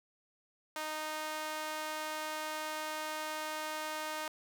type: tone with high-pass filter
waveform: sawtooth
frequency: 309.2 Hz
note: D#4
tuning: 11 cents flat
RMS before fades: -39 dBFS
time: 0.76-4.28 s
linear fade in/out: 2 ms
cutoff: 830 Hz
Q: 1.1
effects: none